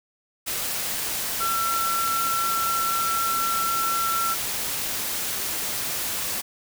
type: tone in noise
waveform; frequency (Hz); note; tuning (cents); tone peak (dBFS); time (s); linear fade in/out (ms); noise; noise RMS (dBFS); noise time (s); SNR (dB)
sine; 1349; E6; +40; -23; 1.4-4.35; 20; white; -28; 0.46-6.42; +2
effects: none